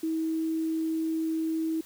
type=tone; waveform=sine; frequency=321.3 Hz; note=E4; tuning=44 cents flat; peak=-26 dBFS; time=0.03-1.81 s; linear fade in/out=5 ms; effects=white hiss -52 dBFS RMS until 1.85 s